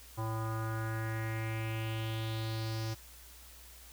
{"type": "tone with low-pass filter sweep", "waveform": "square", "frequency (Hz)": 111.3, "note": "A2", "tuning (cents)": 20, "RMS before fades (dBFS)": -36, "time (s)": [0.17, 2.95], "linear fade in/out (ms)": 20, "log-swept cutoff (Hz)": [1000, 5500], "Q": 3.7, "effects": ["added 60 Hz sine -55 dBFS peak until 3.92 s", "white hiss -55 dBFS RMS until 3.92 s"]}